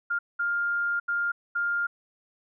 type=tone bursts at uneven times; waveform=sine; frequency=1404 Hz; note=F6; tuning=9 cents sharp; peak=-24 dBFS; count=4; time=0.1-0.19 / 0.39-1 / 1.08-1.32 / 1.55-1.87 s; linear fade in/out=10 ms; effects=none